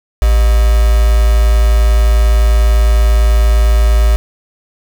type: tone with quantisation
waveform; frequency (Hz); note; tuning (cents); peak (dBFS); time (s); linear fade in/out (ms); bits
sine; 55.7; A1; +22; -6; 0.22-4.16; 0; 3
effects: none